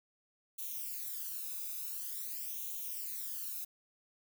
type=noise with flanger; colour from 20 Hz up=violet; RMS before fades=-41 dBFS; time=0.58-3.65 s; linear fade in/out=10 ms; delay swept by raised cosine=0.3 to 0.81 ms; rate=0.47 Hz; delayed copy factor=+0.9; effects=none